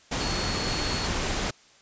sine tone in noise, 4354 Hz, C#8, 32 cents flat, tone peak -33 dBFS, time 0.2-1.07 s, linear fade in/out 10 ms, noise pink, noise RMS -28 dBFS, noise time 0.11-1.51 s, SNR -8 dB, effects white hiss -56 dBFS RMS until 1.81 s + resampled to 16000 Hz

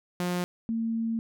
sawtooth / sine tone pair in turn, 177.9 / 227 Hz, F3 / A#3, +32 / -46 cents, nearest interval major third, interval 422 cents, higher second, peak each -23 / -26 dBFS, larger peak first, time 0.2-0.44 / 0.69-1.19 s, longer second, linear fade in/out 0 ms, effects none

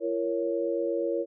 sine chord, Bb minor, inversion second, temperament equal with one note detuned, 340.3 / 466.2 / 554.4 Hz, F4 / Bb4 / Db5, -45 / 0 / 0 cents, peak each -30 dBFS, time 0-1.26 s, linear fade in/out 50 ms, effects none

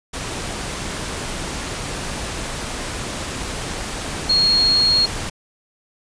sine tone in noise, 4291 Hz, C8, 43 cents sharp, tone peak -13 dBFS, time 4.29-5.06 s, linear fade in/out 10 ms, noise pink, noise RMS -27 dBFS, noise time 0.13-5.3 s, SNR +11 dB, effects resampled to 22050 Hz

